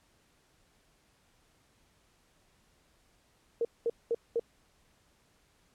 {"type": "tone bursts", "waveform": "sine", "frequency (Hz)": 465.1, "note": "A#4", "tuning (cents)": -4, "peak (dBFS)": -26, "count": 4, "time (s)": [3.61, 4.396], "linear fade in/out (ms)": 2, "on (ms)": 39, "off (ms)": 210, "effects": ["pink hiss -68 dBFS RMS until 5.74 s", "low-pass 11000 Hz 12 dB/octave"]}